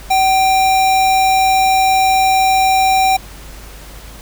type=tone with sample-and-hold; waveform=sine; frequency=763 Hz; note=G5; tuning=47 cents flat; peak=-9 dBFS; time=0.1-3.17 s; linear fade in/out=10 ms; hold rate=3150 Hz; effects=added 50 Hz sine -34 dBFS peak until 4.21 s + pink hiss -37 dBFS RMS until 4.21 s